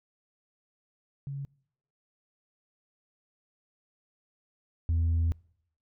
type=tone pair in turn; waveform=sine; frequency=139.1 / 82.71 Hz; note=C#3 / E2; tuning=+6 / +6 cents; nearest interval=major sixth; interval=900 cents; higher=first; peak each=-33 / -21 dBFS; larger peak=second; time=1.27-1.45 / 4.89-5.32 s; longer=second; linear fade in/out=0 ms; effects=noise-tail reverb RT60 0.7 s tail -26 dB re dry + tanh soft clip ceiling -22 dBFS